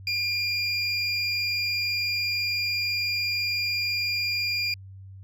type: tone pair together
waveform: triangle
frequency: 2398 / 4828 Hz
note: D7 / D8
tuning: +36 / +47 cents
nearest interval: octave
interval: 1211 cents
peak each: -26 dBFS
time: 0.07-4.74 s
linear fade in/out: 2 ms
effects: added 96 Hz sine -41 dBFS peak until 5.23 s